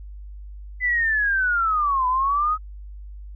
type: linear two-way sweep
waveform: sine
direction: down then up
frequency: 2018 to 996 to 1276 Hz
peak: -18 dBFS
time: 0.8-2.58 s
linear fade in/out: 50 ms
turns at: 2.07 s
effects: added 50 Hz sine -35 dBFS peak until 3.35 s